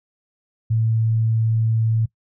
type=tone; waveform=sine; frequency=112.2 Hz; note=A2; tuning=34 cents sharp; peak=-16 dBFS; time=0.7-2.06 s; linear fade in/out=10 ms; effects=noise-tail reverb RT60 0.1 s tail -21 dB re dry